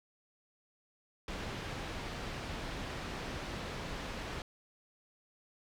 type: low-pass noise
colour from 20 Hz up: pink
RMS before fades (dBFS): -41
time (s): 1.28-4.42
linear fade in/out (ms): 2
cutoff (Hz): 4100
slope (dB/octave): 12
effects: none